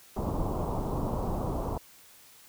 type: low-pass noise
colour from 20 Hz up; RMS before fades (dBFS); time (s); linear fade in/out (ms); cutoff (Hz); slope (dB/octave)
pink; -31; 0.16-1.78; 5; 1100; 48
effects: white hiss -55 dBFS RMS until 2.48 s